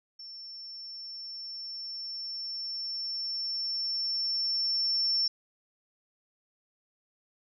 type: tone with level ramp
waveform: sine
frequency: 5410 Hz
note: E8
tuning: 44 cents sharp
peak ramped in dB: -42 to -24 dBFS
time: 0.19-5.28 s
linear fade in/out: 5 ms
effects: none